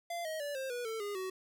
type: tone with pitch steps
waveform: square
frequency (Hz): 688 / 630.9 / 578.5 / 530.5 / 486.5 / 446.1 / 409.1 / 375.1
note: F5 / D#5 / D5 / C5 / B4 / A4 / G#4 / F#4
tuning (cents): -26 / +24 / -26 / +24 / -26 / +24 / -26 / +24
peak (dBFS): -37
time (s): 0.1-1.3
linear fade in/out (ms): 5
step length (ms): 150
effects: none